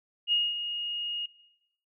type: tone with ADSR envelope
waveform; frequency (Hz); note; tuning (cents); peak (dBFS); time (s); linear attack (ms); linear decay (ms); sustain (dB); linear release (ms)
sine; 2863; F7; +42; -21; 0.27-1.26; 53; 210; -9; 5
effects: noise-tail reverb RT60 1.0 s tail -21 dB re dry